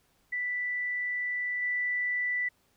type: tone with level steps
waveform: sine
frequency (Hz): 1975.5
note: B6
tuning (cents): 0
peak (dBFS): -29 / -27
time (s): 0.32-2.49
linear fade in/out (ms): 10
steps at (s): 1.62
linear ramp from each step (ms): 5
effects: pink hiss -69 dBFS RMS until 2.76 s